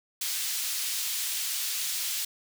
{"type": "high-pass noise", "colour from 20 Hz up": "pink", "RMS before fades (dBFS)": -31, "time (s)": [0.21, 2.25], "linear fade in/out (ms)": 5, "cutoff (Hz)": 3600, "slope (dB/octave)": 12, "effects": []}